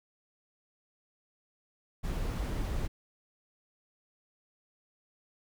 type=noise; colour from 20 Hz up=brown; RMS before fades=-33 dBFS; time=2.03-2.88 s; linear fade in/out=20 ms; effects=none